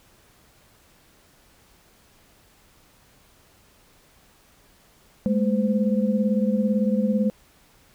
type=tone cluster; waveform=sine; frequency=204.8 / 222.7 / 513 Hz; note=G#3 / A3 / C5; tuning=-24 / +21 / -34 cents; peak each=-21 / -24 / -27 dBFS; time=5.26-7.3 s; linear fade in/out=0 ms; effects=pink hiss -57 dBFS RMS until 7.94 s